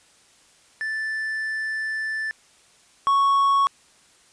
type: tone pair in turn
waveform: triangle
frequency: 1760 / 1108.7 Hz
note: A6 / C#6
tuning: 0 / 0 cents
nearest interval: minor sixth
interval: 800 cents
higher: first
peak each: -23 / -14 dBFS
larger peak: second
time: 0.81-2.31 / 3.07-3.67 s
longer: first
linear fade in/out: 0 ms
effects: white hiss -56 dBFS RMS until 4.32 s + resampled to 22050 Hz